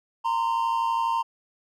triangle tone pair together, 923 / 1035.1 Hz, A#5 / C6, -17 / -19 cents, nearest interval major second, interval 198 cents, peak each -22 / -25 dBFS, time 0.24-1.23 s, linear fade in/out 20 ms, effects none

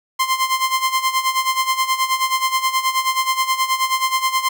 sawtooth tone with tremolo, 1046.5 Hz, C6, in tune, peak -10 dBFS, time 0.19-4.49 s, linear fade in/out 10 ms, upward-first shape sine, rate 9.4 Hz, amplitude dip 75%, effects none

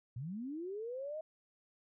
sine linear sweep, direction up, 110 to 639 Hz, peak -39 dBFS, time 0.16-1.21 s, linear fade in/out 5 ms, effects none

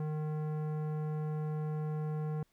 sine tone with tanh clipping, 153.3 Hz, D#3, 25 cents flat, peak -35 dBFS, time 0-2.43 s, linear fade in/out 2 ms, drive 15 dB, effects pink hiss -74 dBFS RMS until 2.52 s

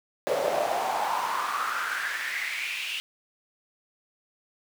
brown noise with high-pass filter sweep, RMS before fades -29 dBFS, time 0.27-3 s, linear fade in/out 0 ms, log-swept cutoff 530 to 2900 Hz, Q 5.5, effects none

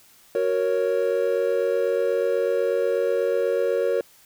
triangle chord, F# major, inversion none, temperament equal, 370 / 466.2 / 554.4 Hz, F#4 / A#4 / C#5, 0 / 0 / 0 cents, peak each -25 / -21 / -22 dBFS, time 0.35-4.01 s, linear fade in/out 2 ms, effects white hiss -54 dBFS RMS until 4.25 s

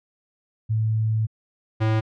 sine / square tone pair in turn, 110 / 110 Hz, A2 / A2, 0 / 0 cents, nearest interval unison, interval 0 cents, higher neither, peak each -19 dBFS, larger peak neither, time 0.69-1.27 / 1.8-2.01 s, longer first, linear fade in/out 20 ms, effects low-pass 3000 Hz 12 dB/octave

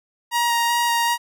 sawtooth tone with vibrato, 943 Hz, A#5, 20 cents sharp, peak -14 dBFS, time 0.31-1.18 s, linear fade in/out 50 ms, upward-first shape square, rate 2.6 Hz, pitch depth 10 cents each way, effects none

